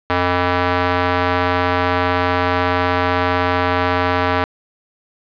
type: tone with band-pass filter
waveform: square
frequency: 89.2 Hz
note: F2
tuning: 37 cents sharp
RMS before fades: -17 dBFS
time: 0.1-4.44 s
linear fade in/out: 0 ms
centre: 1200 Hz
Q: 0.89
effects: resampled to 11025 Hz + 7-bit